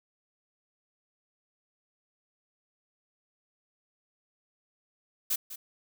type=noise with echo; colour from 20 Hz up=blue; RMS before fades=-28 dBFS; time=5.3-5.36 s; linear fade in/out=10 ms; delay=200 ms; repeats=1; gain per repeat=-13 dB; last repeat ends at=5.56 s; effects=none